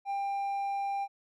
sine tone with hard clipping, 795 Hz, G5, 24 cents sharp, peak -31 dBFS, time 0.05-1.08 s, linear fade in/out 50 ms, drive 3 dB, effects none

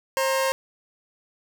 sawtooth tone pair together, 532.8 / 932.3 Hz, C5 / A#5, +31 / 0 cents, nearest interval minor seventh, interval 969 cents, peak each -18 / -24 dBFS, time 0.17-0.52 s, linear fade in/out 0 ms, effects none

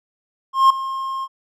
triangle tone with ADSR envelope, 1068 Hz, C6, 35 cents sharp, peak -5 dBFS, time 0.53-1.28 s, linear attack 170 ms, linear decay 6 ms, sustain -16 dB, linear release 47 ms, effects none

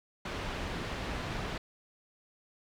pink low-pass noise, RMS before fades -37 dBFS, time 0.25-1.58 s, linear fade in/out 5 ms, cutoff 3500 Hz, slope 12 dB/octave, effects none

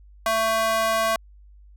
square tone with high-pass filter, 222.8 Hz, A3, 22 cents sharp, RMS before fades -22 dBFS, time 0.26-1.16 s, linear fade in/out 2 ms, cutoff 840 Hz, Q 3, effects added 50 Hz sine -46 dBFS peak until 1.76 s

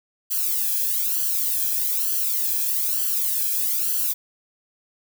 violet noise with flanger, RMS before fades -23 dBFS, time 0.3-4.14 s, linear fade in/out 20 ms, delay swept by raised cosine 0.66 to 1.23 ms, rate 1.1 Hz, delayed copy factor +1, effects none

